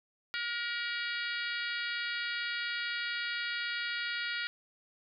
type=harmonic tone with a mistuned harmonic; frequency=475.7 Hz; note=A#4; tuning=35 cents sharp; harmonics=3 / 4 / 5 / 6 / 7 / 8 / 9 / 10; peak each=-37 / -39 / -41 / -43 / -44 / -45 / -46 / -47 dBFS; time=0.34-4.47 s; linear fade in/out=0 ms; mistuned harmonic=5; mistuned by=-46 cents; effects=none